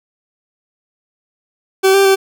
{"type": "tone with pitch steps", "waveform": "40% pulse", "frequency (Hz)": [383.5, 392.8, 387.2], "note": ["G4", "G4", "G4"], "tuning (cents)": [-38, 4, -21], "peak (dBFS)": -7, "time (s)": [1.83, 2.16], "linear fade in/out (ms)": 20, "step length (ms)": 110, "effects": []}